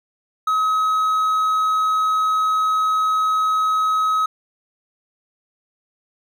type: tone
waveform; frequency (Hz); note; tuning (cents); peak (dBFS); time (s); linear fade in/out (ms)
triangle; 1275; D#6; +42; -14; 0.47-4.26; 5
effects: none